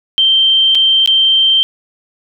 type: tone with dropouts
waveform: sine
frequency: 3136 Hz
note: G7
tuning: in tune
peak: -7 dBFS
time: 0.18-1.63 s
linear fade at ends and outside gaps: 0 ms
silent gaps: 0.749-0.753 / 1.06-1.075 s
effects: none